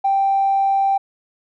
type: tone with tanh clipping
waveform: triangle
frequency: 784 Hz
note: G5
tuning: in tune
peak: -14 dBFS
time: 0.04-0.98 s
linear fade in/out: 10 ms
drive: 4 dB
effects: none